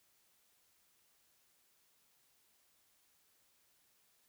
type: silence
effects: white hiss -73 dBFS RMS until 4.28 s